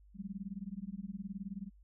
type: tone with tremolo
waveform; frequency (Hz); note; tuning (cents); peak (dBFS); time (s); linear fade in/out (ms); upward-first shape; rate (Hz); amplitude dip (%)
sine; 196; G3; 0; -36; 0.14-1.71; 50; sine; 19; 100
effects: added 50 Hz sine -58 dBFS peak until 1.83 s